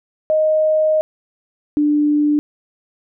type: tone pair in turn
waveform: sine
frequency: 622.3 / 296.1 Hz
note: D#5 / D4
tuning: 0 / +14 cents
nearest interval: octave + minor second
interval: 1286 cents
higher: first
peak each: -12 dBFS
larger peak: neither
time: 0.3-1.01 / 1.77-2.39 s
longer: first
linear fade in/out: 0 ms
effects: none